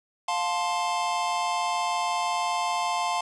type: chord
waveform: square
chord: F major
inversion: none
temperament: equal with one note detuned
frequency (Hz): 705.3 / 880 / 1046.5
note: F5 / A5 / C6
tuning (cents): +17 / 0 / 0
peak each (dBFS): -30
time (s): 0.28-3.21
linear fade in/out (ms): 5
effects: resampled to 22050 Hz + 8-bit